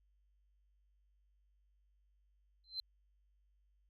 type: tone with exponential growth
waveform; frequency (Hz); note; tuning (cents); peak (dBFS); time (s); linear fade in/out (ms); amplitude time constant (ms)
sine; 4096; C8; -38; -33; 2.64-2.8; 1; 34
effects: tanh soft clip ceiling -32 dBFS + added 50 Hz sine -70 dBFS peak until 3.89 s